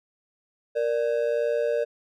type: ring-modulated tone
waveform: triangle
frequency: 528 Hz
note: C5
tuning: 16 cents sharp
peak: -17 dBFS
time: 0.75-1.85 s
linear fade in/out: 20 ms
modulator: 60.8 Hz
effects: none